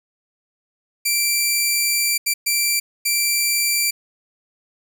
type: tone bursts at uneven times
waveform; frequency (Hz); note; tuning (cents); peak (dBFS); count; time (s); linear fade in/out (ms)
10% pulse; 2349; D7; 0; -8; 4; 1.05-2.18 / 2.26-2.34 / 2.46-2.8 / 3.05-3.91; 10
effects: none